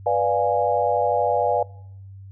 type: chord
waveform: sine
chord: B diminished seventh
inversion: none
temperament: equal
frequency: 493.9 / 587.3 / 698.5 / 830.6 Hz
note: B4 / D5 / F5 / Ab5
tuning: 0 / 0 / 0 / 0 cents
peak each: -23 dBFS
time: 0.06-1.63 s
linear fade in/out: 5 ms
effects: noise-tail reverb RT60 0.8 s tail -24 dB re dry + added 97 Hz sine -38 dBFS peak until 2.31 s